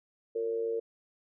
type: tone with amplitude modulation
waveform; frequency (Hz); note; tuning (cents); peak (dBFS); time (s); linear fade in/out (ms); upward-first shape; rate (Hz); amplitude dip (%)
sine; 457.4; A#4; -33; -26; 0.35-0.8; 10; sine; 107; 65
effects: none